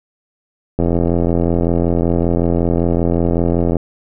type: click train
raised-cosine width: 2 ms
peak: -3 dBFS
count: 255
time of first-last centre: 0.79-3.768 s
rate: 85.3 Hz
effects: none